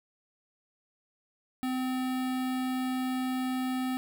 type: tone with notch filter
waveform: square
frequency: 256.9 Hz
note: C4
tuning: 32 cents flat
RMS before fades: -31 dBFS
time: 1.63-3.97 s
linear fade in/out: 0 ms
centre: 6100 Hz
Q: 1.6
effects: none